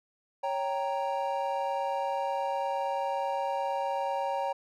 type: chord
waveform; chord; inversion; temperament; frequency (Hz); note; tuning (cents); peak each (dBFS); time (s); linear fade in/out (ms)
triangle; G diminished; second; equal; 554.4 / 784 / 932.3; Db5 / G5 / Bb5; 0 / 0 / 0; -31; 0.43-4.53; 10
effects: none